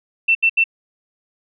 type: tone bursts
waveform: sine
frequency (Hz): 2684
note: E7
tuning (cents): +31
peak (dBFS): -11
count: 3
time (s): 0.28-0.641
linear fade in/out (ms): 10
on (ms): 71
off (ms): 74
effects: none